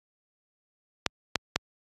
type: clicks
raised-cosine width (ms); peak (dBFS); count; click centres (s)
0.2; -5; 3; 1.063 / 1.357 / 1.56
effects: high-pass 60 Hz 12 dB/octave + AAC 32 kbps